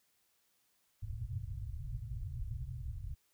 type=low-pass noise; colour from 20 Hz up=white; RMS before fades=-41 dBFS; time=1.02-3.15 s; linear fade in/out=10 ms; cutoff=130 Hz; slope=96 dB/octave; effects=white hiss -75 dBFS RMS until 3.33 s